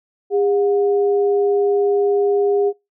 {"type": "tone pair together", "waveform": "sine", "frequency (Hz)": [404.9, 721.4], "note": ["G#4", "F#5"], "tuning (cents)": [-44, -44], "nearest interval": "minor seventh", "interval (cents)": 1000, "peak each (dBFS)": [-14, -26], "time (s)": [0.3, 2.73], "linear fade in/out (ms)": 50, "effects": ["noise-tail reverb RT60 0.2 s tail -24 dB re dry"]}